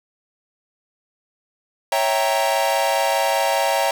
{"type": "chord", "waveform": "45% pulse", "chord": "C# diminished seventh", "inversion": "none", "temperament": "equal", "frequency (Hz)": [554.4, 659.3, 784, 932.3], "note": ["C#5", "E5", "G5", "Bb5"], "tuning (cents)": [0, 0, 0, 0], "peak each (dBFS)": -23, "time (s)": [1.92, 3.91], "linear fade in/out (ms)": 2, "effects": []}